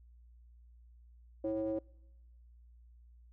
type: ring-modulated tone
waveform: triangle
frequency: 110 Hz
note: A2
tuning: in tune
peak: -27 dBFS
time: 1.44-1.79 s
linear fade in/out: 5 ms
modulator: 435 Hz
effects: noise-tail reverb RT60 1.0 s tail -26 dB re dry + added 59 Hz sine -56 dBFS peak until 3.32 s